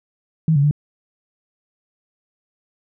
sine tone with pitch steps, 159.4 / 141 / 147.4 Hz, D#3 / C#3 / D3, +42 / +30 / +7 cents, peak -12 dBFS, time 0.48-0.711 s, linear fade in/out 2 ms, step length 77 ms, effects none

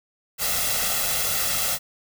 white noise with comb filter, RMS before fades -24 dBFS, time 0.38-1.79 s, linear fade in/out 50 ms, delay 1.5 ms, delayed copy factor +0.7, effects none

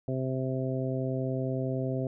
harmonic tone, 130.81 Hz, C3, in tune, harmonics 1 / 2 / 3 / 4 / 5, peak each -31 / -34 / -36 / -37 / -38 dBFS, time 0.08-2.07 s, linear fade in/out 2 ms, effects none

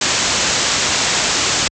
white low-pass noise, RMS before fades -17 dBFS, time 0.01-1.68 s, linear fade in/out 5 ms, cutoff 7700 Hz, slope 96 dB/octave, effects high-pass 60 Hz 12 dB/octave

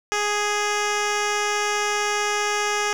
10% pulse tone with low-pass filter, 415.3 Hz, G#4, in tune, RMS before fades -23 dBFS, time 0.12-2.93 s, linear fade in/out 0 ms, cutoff 6500 Hz, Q 1.5, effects 7-bit

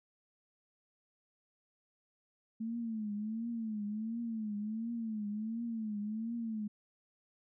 sine tone with vibrato, 220 Hz, A3, in tune, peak -35 dBFS, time 2.6-6.68 s, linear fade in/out 10 ms, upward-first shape triangle, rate 1.4 Hz, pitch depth 130 cents each way, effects none

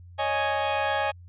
sawtooth chord, C# suspended second, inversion none, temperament equal, 554.4 / 622.3 / 830.6 Hz, C#5 / D#5 / G#5, 0 / 0 / 0 cents, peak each -26 / -26 / -22 dBFS, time 0.18-1.12 s, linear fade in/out 20 ms, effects added 88 Hz sine -44 dBFS peak until 1.28 s + resampled to 8000 Hz

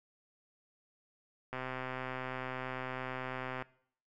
click train, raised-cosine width 0.5 ms, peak -24 dBFS, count 271, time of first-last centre 1.53-3.623 s, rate 129 Hz, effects noise-tail reverb RT60 0.6 s tail -20 dB re dry

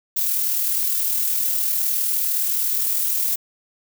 violet noise with amplitude modulation, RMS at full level -20 dBFS, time 0.16-3.36 s, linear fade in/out 10 ms, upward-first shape sine, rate 39.5 Hz, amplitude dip 30%, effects none

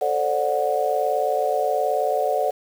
sine chord, D dominant seventh, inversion second, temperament just, 440.5 / 528.6 / 587.3 / 734.2 Hz, A4 / C5 / D5 / F#5, +2 / +18 / 0 / -14 cents, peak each -26 / -26 / -24 / -23 dBFS, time 0.01-2.51 s, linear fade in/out 10 ms, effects 7-bit

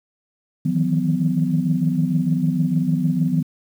sine tone cluster, 157.6 / 164.2 / 182.1 / 250.7 Hz, D#3 / E3 / F#3 / B3, +23 / -6 / -27 / +26 cents, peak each -22 dBFS, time 0.65-3.43 s, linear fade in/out 10 ms, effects tanh soft clip ceiling -6 dBFS + 8-bit

